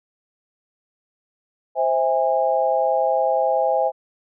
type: chord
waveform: sine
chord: C augmented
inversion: none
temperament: just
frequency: 523.3 / 654.1 / 817.6 Hz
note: C5 / E5 / G#5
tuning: 0 / -14 / -27 cents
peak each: -21 dBFS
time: 1.75-3.92 s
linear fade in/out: 50 ms
effects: none